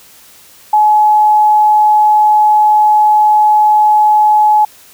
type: tone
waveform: sine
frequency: 849 Hz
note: G#5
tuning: 38 cents sharp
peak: -5 dBFS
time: 0.73-4.65 s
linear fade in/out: 5 ms
effects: white hiss -41 dBFS RMS until 4.93 s